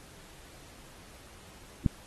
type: click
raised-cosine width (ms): 5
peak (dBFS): -10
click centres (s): 1.862
effects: pink hiss -53 dBFS RMS until 2.06 s + AAC 32 kbps